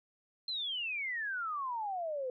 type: exponential sweep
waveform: sine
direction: down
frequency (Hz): 4186 to 493.9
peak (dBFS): -34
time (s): 0.48-2.3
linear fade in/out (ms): 2
effects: none